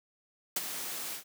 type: noise with ADSR envelope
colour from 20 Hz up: white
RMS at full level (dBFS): -28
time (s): 0.56-1.24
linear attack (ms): 6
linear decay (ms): 27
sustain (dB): -10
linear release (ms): 110
effects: high-pass 150 Hz 12 dB/octave